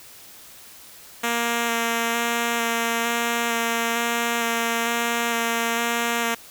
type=tone with vibrato; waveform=5% pulse; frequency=233.1 Hz; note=A#3; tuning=in tune; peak=-10 dBFS; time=1.23-6.35 s; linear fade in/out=10 ms; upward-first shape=square; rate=1.1 Hz; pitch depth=11 cents each way; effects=white hiss -45 dBFS RMS until 6.5 s

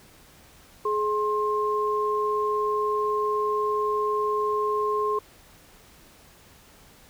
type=tone pair together; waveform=sine; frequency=422 / 1061.7 Hz; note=G#4 / C6; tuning=+28 / +25 cents; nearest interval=octave + major third; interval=1597 cents; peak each=-25 dBFS; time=0.85-5.19 s; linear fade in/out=5 ms; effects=pink hiss -53 dBFS RMS until 7.09 s

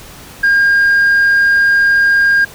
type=tone; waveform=sine; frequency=1613 Hz; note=G6; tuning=49 cents sharp; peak=-5 dBFS; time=0.43-2.45 s; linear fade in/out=10 ms; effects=tanh soft clip ceiling -6 dBFS + pink hiss -35 dBFS RMS until 2.54 s

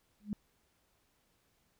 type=tone with exponential growth; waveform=sine; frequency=207.7 Hz; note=G#3; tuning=in tune; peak=-29 dBFS; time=0.2-0.33 s; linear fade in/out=0 ms; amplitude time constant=27 ms; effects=pink hiss -74 dBFS RMS until 1.79 s

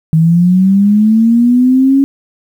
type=linear sweep; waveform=sine; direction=up; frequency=157.3 to 277.2 Hz; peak=-5 dBFS; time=0.13-2.04 s; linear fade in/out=0 ms; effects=7-bit

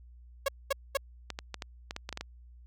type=tone bursts; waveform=sawtooth; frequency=551 Hz; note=C#5; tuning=11 cents flat; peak=-22 dBFS; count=3; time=0.46-0.972 s; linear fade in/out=5 ms; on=24 ms; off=220 ms
type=clicks; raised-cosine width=0.2 ms; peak=-19 dBFS; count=10; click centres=1.303 / 1.389 / 1.543 / 1.622 / 1.909 / 1.964 / 2.091 / 2.127 / 2.174 / 2.21 s
effects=added 60 Hz sine -50 dBFS peak until 2.66 s

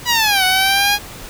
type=linear two-way sweep; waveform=10% pulse; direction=down then up; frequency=987.8 to 740 to 827 Hz; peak=-4 dBFS; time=0.05-0.99 s; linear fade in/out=50 ms; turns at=0.44 s; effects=pink hiss -34 dBFS RMS until 1.29 s

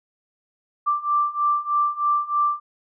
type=beating tone pair; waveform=sine; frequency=1174.7 / 1177.9 Hz; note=D6 / D6; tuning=0 / +5 cents; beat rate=3.2 Hz; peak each=-23 / -21 dBFS; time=0.86-2.6 s; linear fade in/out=20 ms; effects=none

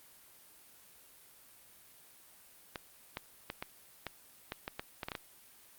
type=clicks; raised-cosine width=0.3 ms; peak=-21 dBFS; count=12; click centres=2.758 / 3.171 / 3.501 / 3.625 / 4.067 / 4.521 / 4.679 / 4.795 / 5.032 / 5.085 / 5.118 / 5.152 s; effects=white hiss -59 dBFS RMS until 5.78 s + Opus 32 kbps

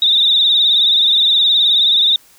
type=tone with vibrato; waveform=sine; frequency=3680 Hz; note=A#7; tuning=23 cents flat; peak=-9 dBFS; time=0.02-2.16 s; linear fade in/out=2 ms; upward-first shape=sine; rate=19 Hz; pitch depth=73 cents each way; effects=white hiss -48 dBFS RMS until 2.38 s

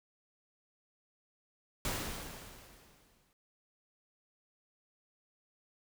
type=noise with exponential decay; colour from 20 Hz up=pink; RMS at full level=-34 dBFS; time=1.85-3.33 s; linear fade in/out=1 ms; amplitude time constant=320 ms; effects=none

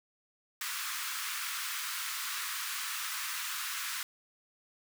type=high-pass noise; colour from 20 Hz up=pink; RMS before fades=-37 dBFS; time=0.61-4.03 s; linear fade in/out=2 ms; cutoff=1100 Hz; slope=48 dB/octave; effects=none

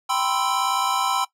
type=chord; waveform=square; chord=C major seventh; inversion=second; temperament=equal; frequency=784 / 987.8 / 1046.5 / 1318.5 Hz; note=G5 / B5 / C6 / E6; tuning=0 / 0 / 0 / 0 cents; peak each=-27 dBFS; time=0.09-1.25 s; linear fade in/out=10 ms; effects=noise-tail reverb RT60 0.1 s tail -18 dB re dry + low-pass 12000 Hz 12 dB/octave

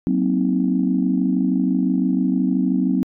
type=chord; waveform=sine; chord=C half-diminished seventh; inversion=second; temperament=just; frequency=188.37 / 235.5 / 261.6 / 314 Hz; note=Gb3 / Bb3 / C4 / Eb4; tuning=+31 / +18 / 0 / +16 cents; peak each=-20 / -25 / -19 / -25 dBFS; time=0.07-3.03 s; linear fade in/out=0 ms; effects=tanh soft clip ceiling -6 dBFS

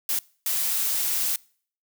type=noise bursts at uneven times; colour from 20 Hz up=blue; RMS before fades=-25 dBFS; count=2; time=0.09-0.19 / 0.46-1.36 s; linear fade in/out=2 ms; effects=noise-tail reverb RT60 0.5 s tail -24 dB re dry

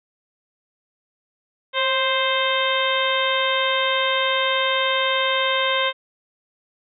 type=harmonic tone with a mistuned harmonic; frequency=523.3 Hz; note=C5; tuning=in tune; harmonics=1 / 2 / 3 / 4 / 5 / 6 / 7; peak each=-24 / -24 / -27 / -26 / -30 / -26 / -27 dBFS; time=1.73-5.93 s; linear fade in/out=50 ms; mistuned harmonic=1; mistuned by=+36 cents; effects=none

